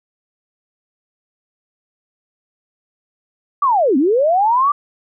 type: linear two-way sweep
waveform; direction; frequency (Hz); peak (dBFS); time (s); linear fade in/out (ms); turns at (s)
sine; down then up; 1188 to 246.9 to 1188; -11; 3.62-4.72; 5; 3.97
effects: none